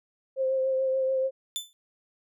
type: tone with vibrato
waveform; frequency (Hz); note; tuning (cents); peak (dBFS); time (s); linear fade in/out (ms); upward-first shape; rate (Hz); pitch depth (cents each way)
sine; 527; C5; +12; -23; 0.36-1.31; 50; triangle; 6.9; 23
type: tone with exponential decay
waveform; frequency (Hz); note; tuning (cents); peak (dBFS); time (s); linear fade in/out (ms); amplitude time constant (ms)
sawtooth; 3520; A7; 0; -23; 1.56-1.73; 0; 36
effects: none